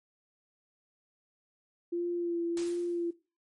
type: tone with vibrato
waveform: sine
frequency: 343.7 Hz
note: F4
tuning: 28 cents flat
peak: -29 dBFS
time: 1.92-3.11 s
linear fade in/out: 10 ms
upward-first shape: sine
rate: 1.4 Hz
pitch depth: 23 cents each way
type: noise with exponential decay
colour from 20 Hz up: white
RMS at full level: -40 dBFS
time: 2.57-3.13 s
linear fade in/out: 1 ms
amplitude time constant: 120 ms
effects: noise-tail reverb RT60 0.3 s tail -18 dB re dry + MP3 48 kbps